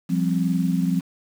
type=chord; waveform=sine; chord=F suspended second; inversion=none; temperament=equal; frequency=174.61 / 196 / 261.6 Hz; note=F3 / G3 / C4; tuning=0 / 0 / 0 cents; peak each=-21 / -25 / -25 dBFS; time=0.09-1.01 s; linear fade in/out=20 ms; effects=7-bit